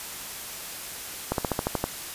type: slowing click train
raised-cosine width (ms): 1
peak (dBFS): -10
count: 8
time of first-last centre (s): 1.32-1.84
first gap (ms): 62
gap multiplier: 1.06
effects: white hiss -37 dBFS RMS until 2.14 s + resampled to 32000 Hz